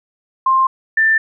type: tone pair in turn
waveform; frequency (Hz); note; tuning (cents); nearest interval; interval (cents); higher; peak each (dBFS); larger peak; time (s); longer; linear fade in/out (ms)
sine; 1055 / 1779.4; C6 / A6; +14 / +19; major sixth; 905; second; -10; neither; 0.46-0.67 / 0.97-1.18; neither; 5
effects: none